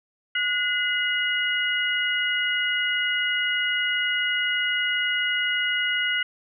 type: tone cluster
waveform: sine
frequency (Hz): 1457 / 2038 / 2888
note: F#6 / C7 / F#7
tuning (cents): -27 / -46 / -43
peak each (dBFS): -26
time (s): 0.35-6.23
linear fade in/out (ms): 5
effects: none